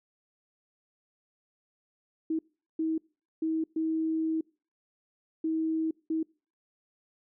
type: tone bursts at uneven times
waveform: sine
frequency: 320.1 Hz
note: D#4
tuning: 49 cents sharp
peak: -26 dBFS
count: 6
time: 2.3-2.39 / 2.79-2.98 / 3.42-3.64 / 3.76-4.41 / 5.44-5.91 / 6.1-6.23 s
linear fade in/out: 5 ms
effects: noise-tail reverb RT60 0.4 s tail -26 dB re dry